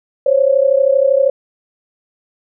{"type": "tone pair together", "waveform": "sine", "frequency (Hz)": [528.3, 561], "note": ["C5", "C#5"], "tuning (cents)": [17, 21], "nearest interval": "minor second", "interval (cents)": 104, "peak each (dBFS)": -12, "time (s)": [0.26, 1.3], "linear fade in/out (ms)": 5, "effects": []}